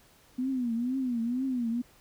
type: tone with vibrato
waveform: sine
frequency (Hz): 246.9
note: B3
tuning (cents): 0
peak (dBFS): -27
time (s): 0.38-1.82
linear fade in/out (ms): 10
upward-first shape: triangle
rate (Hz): 2.1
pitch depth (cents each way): 160
effects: pink hiss -60 dBFS RMS until 2 s